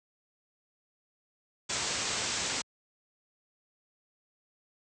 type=low-pass noise; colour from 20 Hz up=white; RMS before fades=-33 dBFS; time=1.69-2.62 s; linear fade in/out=10 ms; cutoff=8100 Hz; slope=96 dB/octave; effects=high-pass 60 Hz 12 dB/octave